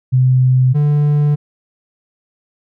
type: tone pair in turn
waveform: sine / triangle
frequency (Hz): 128.3 / 147.2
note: C3 / D3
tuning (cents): -34 / +4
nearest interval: major second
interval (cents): 238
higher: second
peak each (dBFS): -8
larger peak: neither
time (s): 0.12-0.74 / 0.74-1.36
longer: neither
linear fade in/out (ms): 20
effects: none